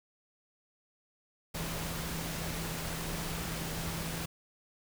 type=tone in noise; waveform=sine; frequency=164.4 Hz; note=E3; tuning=4 cents flat; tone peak=-40 dBFS; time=1.54-4.26 s; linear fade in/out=10 ms; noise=pink; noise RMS=-38 dBFS; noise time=1.54-4.26 s; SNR=-5 dB; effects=none